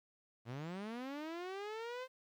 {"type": "linear sweep", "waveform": "sawtooth", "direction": "up", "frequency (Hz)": [110, 523.3], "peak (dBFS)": -38, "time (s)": [0.45, 2.08], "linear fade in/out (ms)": 50, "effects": ["low-pass 4000 Hz 12 dB/octave", "12-bit"]}